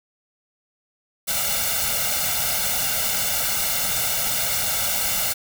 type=noise with comb filter; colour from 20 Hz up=white; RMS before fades=-23 dBFS; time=1.27-5.34 s; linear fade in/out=20 ms; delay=1.4 ms; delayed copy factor=+1; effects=none